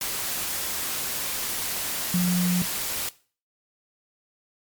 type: tone in noise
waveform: sine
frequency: 178.4 Hz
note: F3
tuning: 37 cents sharp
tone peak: -19 dBFS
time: 2.14-2.62 s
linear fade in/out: 2 ms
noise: white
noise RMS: -29 dBFS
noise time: 0.01-3.09 s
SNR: +7 dB
effects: noise-tail reverb RT60 0.4 s tail -19 dB re dry + MP3 96 kbps